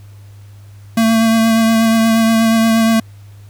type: tone with vibrato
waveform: square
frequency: 225.2 Hz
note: A3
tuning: 40 cents sharp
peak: -10 dBFS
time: 0.97-3 s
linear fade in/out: 5 ms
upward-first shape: triangle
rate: 8.4 Hz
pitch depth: 21 cents each way
effects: added 101 Hz sine -35 dBFS peak until 3.49 s + pink hiss -51 dBFS RMS until 3.49 s